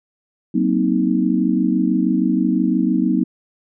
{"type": "chord", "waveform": "sine", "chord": "C half-diminished seventh", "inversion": "second", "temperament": "just", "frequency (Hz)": [188.37, 235.5, 261.6, 314], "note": ["Gb3", "Bb3", "C4", "Eb4"], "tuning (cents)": [31, 18, 0, 16], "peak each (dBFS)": -20, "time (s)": [0.54, 3.24], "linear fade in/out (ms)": 10, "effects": []}